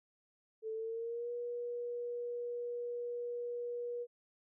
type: tone with pitch glide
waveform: sine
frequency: 441 to 480.9 Hz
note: A4 to B4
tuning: +4 to -46 cents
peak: -37 dBFS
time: 0.62-4.07 s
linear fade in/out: 50 ms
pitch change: +150 cents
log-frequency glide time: 0.73-1.31 s
effects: none